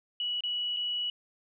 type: tone with dropouts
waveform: sine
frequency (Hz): 2935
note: F#7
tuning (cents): -15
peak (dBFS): -29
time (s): 0.2-1.1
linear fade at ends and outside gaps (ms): 2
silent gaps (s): 0.407-0.436 / 0.765-0.769
effects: none